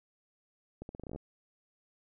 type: accelerating click train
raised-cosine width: 2 ms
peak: -29 dBFS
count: 11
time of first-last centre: 0.82-1.16 s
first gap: 71 ms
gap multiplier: 0.82
effects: none